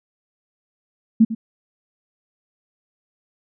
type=tone with echo; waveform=sine; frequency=223.4 Hz; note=A3; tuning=27 cents sharp; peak=-8 dBFS; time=1.2-1.25 s; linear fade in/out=10 ms; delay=100 ms; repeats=1; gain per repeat=-14 dB; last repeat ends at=1.35 s; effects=none